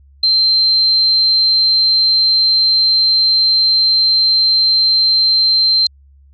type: tone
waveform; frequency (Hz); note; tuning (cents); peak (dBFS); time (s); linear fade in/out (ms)
sine; 4130; C8; -23; -9; 0.23-5.87; 5
effects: added 69 Hz sine -43 dBFS peak until 6.33 s + AAC 64 kbps